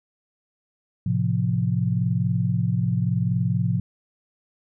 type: chord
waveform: sine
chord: F major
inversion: first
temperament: equal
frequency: 110 / 130.81 / 174.61 Hz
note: A2 / C3 / F3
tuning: 0 / 0 / 0 cents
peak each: -24 dBFS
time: 1.06-3.8 s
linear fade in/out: 5 ms
effects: none